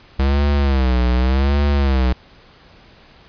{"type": "tone with vibrato", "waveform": "square", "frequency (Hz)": 66.4, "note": "C2", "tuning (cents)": 26, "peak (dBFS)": -14, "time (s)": [0.19, 2.13], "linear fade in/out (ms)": 5, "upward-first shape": "sine", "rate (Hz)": 0.86, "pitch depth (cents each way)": 140, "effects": ["pink hiss -47 dBFS RMS until 3.28 s", "resampled to 11025 Hz"]}